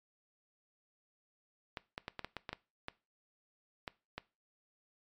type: clicks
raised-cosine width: 0.3 ms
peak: -23 dBFS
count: 11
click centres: 1.772 / 1.979 / 2.081 / 2.193 / 2.246 / 2.367 / 2.492 / 2.53 / 2.884 / 3.878 / 4.18 s
effects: noise-tail reverb RT60 0.3 s tail -20 dB re dry + MP3 96 kbps